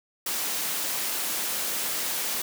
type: high-pass noise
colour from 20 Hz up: white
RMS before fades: -29 dBFS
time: 0.26-2.42 s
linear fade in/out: 5 ms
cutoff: 200 Hz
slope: 12 dB/octave
effects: none